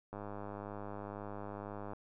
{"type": "click train", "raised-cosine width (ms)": 1, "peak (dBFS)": -30, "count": 185, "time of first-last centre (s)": [0.13, 1.934], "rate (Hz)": 102, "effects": []}